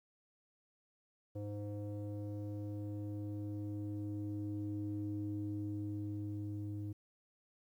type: tone with low-pass filter sweep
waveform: square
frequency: 103.4 Hz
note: G#2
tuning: 7 cents flat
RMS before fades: -41 dBFS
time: 1.35-6.93 s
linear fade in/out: 10 ms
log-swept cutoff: 470 to 260 Hz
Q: 4
effects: 12-bit